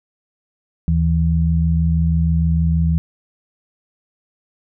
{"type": "tone pair together", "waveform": "sine", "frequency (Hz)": [77.16, 163.5], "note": ["D#2", "E3"], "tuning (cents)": [-14, -14], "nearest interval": "octave + minor second", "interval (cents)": 1300, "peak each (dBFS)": -16, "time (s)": [0.88, 2.98], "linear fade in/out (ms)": 0, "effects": []}